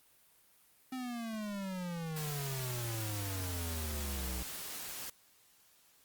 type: exponential sweep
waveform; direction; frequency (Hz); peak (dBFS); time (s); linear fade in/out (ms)
square; down; 261.6 to 61; -38; 0.92-4.43; 5
type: noise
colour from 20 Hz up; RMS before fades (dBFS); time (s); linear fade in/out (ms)
white; -43; 2.16-5.1; 5
effects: white hiss -66 dBFS RMS until 6.04 s + Opus 32 kbps